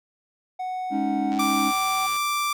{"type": "tone with pitch glide", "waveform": "triangle", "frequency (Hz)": [740, 761.7], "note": ["F#5", "G5"], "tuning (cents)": [0, -50], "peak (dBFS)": -25, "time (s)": [0.59, 2.07], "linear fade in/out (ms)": 10, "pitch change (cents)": 50, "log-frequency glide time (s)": [1.28, 1.43]}
{"type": "chord", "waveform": "triangle", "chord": "Ab suspended fourth", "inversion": "none", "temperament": "equal", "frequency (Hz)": [207.7, 277.2, 311.1], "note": ["Ab3", "Db4", "Eb4"], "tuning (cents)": [0, 0, 0], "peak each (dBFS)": [-27, -24, -26], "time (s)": [0.9, 1.73], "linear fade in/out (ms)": 50}
{"type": "click train", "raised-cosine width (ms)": 0.2, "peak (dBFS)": -23, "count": 88, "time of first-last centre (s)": [1.32, 2.165], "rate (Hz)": 103}
{"type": "tone", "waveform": "sawtooth", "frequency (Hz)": 1174.7, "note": "D6", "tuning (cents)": 0, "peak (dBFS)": -19, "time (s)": [1.39, 2.53], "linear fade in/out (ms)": 5}
{"effects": []}